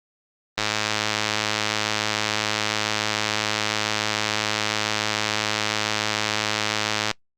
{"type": "click train", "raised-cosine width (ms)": 0.2, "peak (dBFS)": -4, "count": 700, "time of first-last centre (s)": [0.58, 7.113], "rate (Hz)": 107, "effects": ["noise-tail reverb RT60 0.1 s tail -23 dB re dry", "Opus 32 kbps"]}